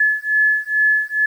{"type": "beating tone pair", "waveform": "sine", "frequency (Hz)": [1716, 1718.3], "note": ["A6", "A6"], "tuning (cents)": [-44, -42], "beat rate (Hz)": 2.3, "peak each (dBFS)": -17, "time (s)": [0, 1.26], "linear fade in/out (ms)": 5, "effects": ["8-bit"]}